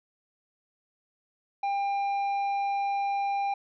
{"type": "tone with tanh clipping", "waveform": "sine", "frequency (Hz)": 798, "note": "G5", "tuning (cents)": 31, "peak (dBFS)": -27, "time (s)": [1.63, 3.54], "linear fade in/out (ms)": 5, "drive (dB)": 7, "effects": []}